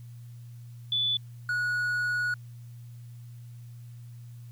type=tone pair in turn; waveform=sine / triangle; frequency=3471 / 1459.4 Hz; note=A7 / F#6; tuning=-24 / -24 cents; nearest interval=octave + minor third; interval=1500 cents; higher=first; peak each=-24 dBFS; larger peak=neither; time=0.92-1.17 / 1.49-2.34 s; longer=second; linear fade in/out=2 ms; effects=added 119 Hz sine -42 dBFS peak until 4.51 s + white hiss -64 dBFS RMS until 4.51 s